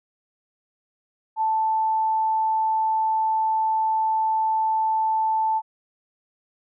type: tone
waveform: sine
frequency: 880 Hz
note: A5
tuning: in tune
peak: -19 dBFS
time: 1.36-5.62 s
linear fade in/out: 50 ms
effects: none